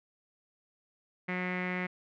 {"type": "tone with low-pass filter", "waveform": "sawtooth", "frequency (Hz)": 181.6, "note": "F#3", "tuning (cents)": -32, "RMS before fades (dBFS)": -34, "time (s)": [1.28, 1.87], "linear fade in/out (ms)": 10, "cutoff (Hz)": 2100, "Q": 7.5, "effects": []}